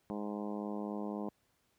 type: harmonic tone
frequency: 103.83 Hz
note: G#2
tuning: in tune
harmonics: 2 / 3 / 4 / 5 / 6 / 7 / 8 / 9 / 10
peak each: -39 / -43 / -45 / -47 / -49 / -50 / -51 / -52 / -53 dBFS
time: 0.1-1.29 s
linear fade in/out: 0 ms
effects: pink hiss -75 dBFS RMS until 1.78 s + high-pass 60 Hz 12 dB/octave